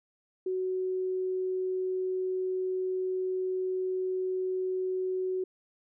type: tone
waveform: sine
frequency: 372.1 Hz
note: F#4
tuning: 10 cents sharp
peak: -28 dBFS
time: 0.46-5.44 s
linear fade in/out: 5 ms
effects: none